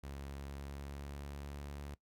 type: tone with pitch glide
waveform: sawtooth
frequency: 69.6 to 71.6 Hz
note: C#2 to D2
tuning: +8 to -43 cents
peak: -40 dBFS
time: 0.03-1.95 s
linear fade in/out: 10 ms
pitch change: +49 cents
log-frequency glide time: 0.27-1.79 s
effects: noise-tail reverb RT60 0.1 s tail -19 dB re dry